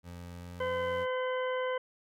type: tone with pitch glide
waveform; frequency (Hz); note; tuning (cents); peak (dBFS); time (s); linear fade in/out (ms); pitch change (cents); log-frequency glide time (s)
25% pulse; 87.31 to 89.66; F2 to F2; 0 to +46; -39; 0.03-1.07; 50; +46; 0.34-0.93
type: harmonic tone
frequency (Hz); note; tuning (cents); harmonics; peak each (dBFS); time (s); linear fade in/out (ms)
510; C5; -44; 1 / 2 / 3 / 4 / 6; -31 / -37 / -41 / -43 / -47; 0.6-1.78; 5
effects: none